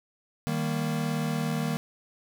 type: chord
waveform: square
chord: Eb major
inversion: none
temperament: equal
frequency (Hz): 155.56 / 196 / 233.1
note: Eb3 / G3 / Bb3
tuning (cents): 0 / 0 / 0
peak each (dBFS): -30 / -35 / -32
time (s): 0.47-1.77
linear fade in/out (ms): 0
effects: none